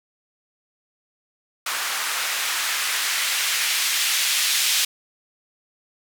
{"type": "noise with band-pass filter sweep", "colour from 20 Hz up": "blue", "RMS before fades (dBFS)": -23, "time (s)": [1.66, 4.85], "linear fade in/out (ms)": 5, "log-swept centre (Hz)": [1200, 3000], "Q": 1, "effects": []}